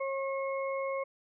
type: harmonic tone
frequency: 542 Hz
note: C#5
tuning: 39 cents flat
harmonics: 1 / 2 / 4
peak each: -32 / -38 / -42 dBFS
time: 0-1.04 s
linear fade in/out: 10 ms
effects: none